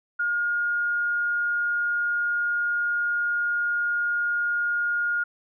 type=tone; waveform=sine; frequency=1425 Hz; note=F6; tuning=34 cents sharp; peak=-22 dBFS; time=0.19-5.24 s; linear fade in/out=10 ms; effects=none